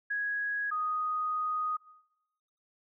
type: tone pair in turn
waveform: sine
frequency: 1661.2 / 1244.5 Hz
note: G#6 / D#6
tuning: 0 / 0 cents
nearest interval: perfect fourth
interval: 500 cents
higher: first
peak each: -29 / -29 dBFS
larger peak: neither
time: 0.1-0.71 / 0.71-1.77 s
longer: second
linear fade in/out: 10 ms
effects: noise-tail reverb RT60 1.0 s tail -21 dB re dry